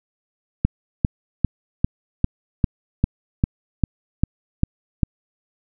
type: click train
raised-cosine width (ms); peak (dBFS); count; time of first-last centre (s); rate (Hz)
5; -3; 12; 0.65-5.032; 2.51
effects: none